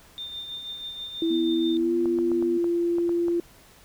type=tone with tremolo; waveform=sine; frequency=3611 Hz; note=A7; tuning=44 cents sharp; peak=-31 dBFS; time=0.18-1.77 s; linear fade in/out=0 ms; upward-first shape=triangle; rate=6.2 Hz; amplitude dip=50%
type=tone with pitch glide; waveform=sine; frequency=330 to 343.4 Hz; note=E4 to F4; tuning=+2 to -29 cents; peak=-21 dBFS; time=1.22-3.4 s; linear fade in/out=2 ms; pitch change=+69 cents; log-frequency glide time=1.76-1.94 s
type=tone; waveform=sine; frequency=246.9 Hz; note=B3; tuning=in tune; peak=-29 dBFS; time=1.3-2.58 s; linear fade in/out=10 ms
type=clicks; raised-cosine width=1 ms; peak=-24 dBFS; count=8; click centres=2.057 / 2.187 / 2.317 / 2.425 / 2.643 / 2.984 / 3.093 / 3.283 s
effects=pink hiss -53 dBFS RMS until 3.84 s